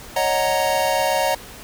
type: chord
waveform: square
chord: D# minor seventh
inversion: third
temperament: equal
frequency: 554.4 / 622.3 / 740 / 932.3 Hz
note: C#5 / D#5 / F#5 / A#5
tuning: 0 / 0 / 0 / 0 cents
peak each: -24 dBFS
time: 0.16-1.35 s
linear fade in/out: 5 ms
effects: pink hiss -39 dBFS RMS until 1.63 s